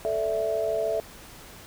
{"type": "chord", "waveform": "sine", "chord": "A suspended fourth", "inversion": "none", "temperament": "just", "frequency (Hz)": [440, 586.7, 660], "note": ["A4", "D5", "E5"], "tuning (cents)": [0, -2, 2], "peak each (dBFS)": [-29, -31, -26], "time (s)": [0.05, 1], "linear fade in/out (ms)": 0, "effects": ["pink hiss -46 dBFS RMS until 1.66 s"]}